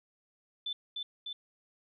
sine tone with echo, 3520 Hz, A7, in tune, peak -33 dBFS, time 0.66-0.73 s, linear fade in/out 5 ms, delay 300 ms, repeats 2, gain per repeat -2 dB, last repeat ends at 1.33 s, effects none

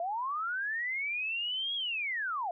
sine linear two-way sweep, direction up then down, 659.3 to 3340 to 659.3 Hz, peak -31 dBFS, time 0-2.51 s, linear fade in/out 2 ms, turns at 1.75 s, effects none

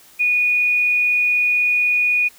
sine tone, 2461 Hz, D#7, 20 cents flat, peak -14 dBFS, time 0.19-2.29 s, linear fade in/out 20 ms, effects white hiss -48 dBFS RMS until 2.38 s

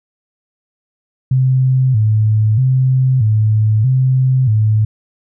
sine tone with vibrato, 118.6 Hz, A#2, 30 cents sharp, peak -9 dBFS, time 1.31-4.85 s, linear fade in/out 5 ms, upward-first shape square, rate 0.79 Hz, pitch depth 160 cents each way, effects none

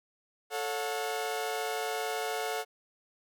sawtooth chord, F# minor, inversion first, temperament equal with one note detuned, 440 / 554.4 / 722.3 Hz, A4 / C#5 / F#5, 0 / 0 / -42 cents, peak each -31 / -36 / -31 dBFS, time 0.5-2.65 s, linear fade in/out 50 ms, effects none

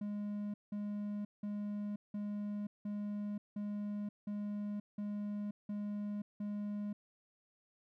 triangle tone bursts, 206.5 Hz, G#3, 10 cents flat, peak -35 dBFS, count 10, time 0.01-6.93 s, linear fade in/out 5 ms, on 530 ms, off 180 ms, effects none

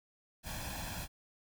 pink noise with comb filter, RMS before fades -41 dBFS, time 0.43-1.08 s, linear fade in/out 50 ms, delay 1.2 ms, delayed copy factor +0.7, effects none

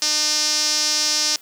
sawtooth tone with band-pass filter, 302.4 Hz, D#4, 49 cents flat, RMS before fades -20 dBFS, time 0.02-1.36 s, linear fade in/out 0 ms, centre 5400 Hz, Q 4.5, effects white hiss -49 dBFS RMS until 1.41 s + high-pass 200 Hz 12 dB/octave

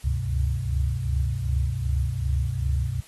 sine tone cluster, 68.9 / 71.5 / 96.3 / 126.4 Hz, C#2 / D2 / G2 / B2, -10 / -46 / -30 / +41 cents, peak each -26 / -28 / -29 / -28 dBFS, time 0.04-3.01 s, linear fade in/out 10 ms, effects white hiss -51 dBFS RMS until 3.07 s + AAC 32 kbps

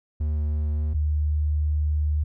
triangle / sine tone pair in turn, 75.3 / 75.3 Hz, D2 / D2, +44 / +44 cents, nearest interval unison, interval 0 cents, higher neither, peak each -20 dBFS, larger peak neither, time 0.2-0.94 / 0.94-2.24 s, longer second, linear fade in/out 10 ms, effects none

